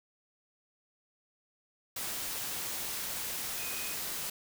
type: tone in noise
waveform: sine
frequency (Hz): 2500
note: D#7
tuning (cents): +8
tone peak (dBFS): -44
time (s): 3.59-3.94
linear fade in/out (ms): 5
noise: white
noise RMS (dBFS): -37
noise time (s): 1.96-4.3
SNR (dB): -10
effects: none